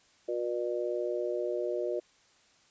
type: harmonic tone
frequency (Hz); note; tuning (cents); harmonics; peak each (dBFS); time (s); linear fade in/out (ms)
120.5; B2; -42; 3 / 4 / 5; -33 / -35 / -34; 0.28-2; 10
effects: white hiss -64 dBFS RMS until 2.7 s + resampled to 16000 Hz